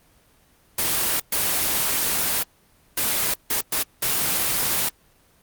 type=noise bursts at uneven times; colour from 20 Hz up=white; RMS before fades=-22 dBFS; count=6; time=0.78-1.2 / 1.32-2.43 / 2.97-3.34 / 3.5-3.61 / 3.72-3.83 / 4.02-4.89 s; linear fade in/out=5 ms; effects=pink hiss -58 dBFS RMS until 5.42 s + Opus 24 kbps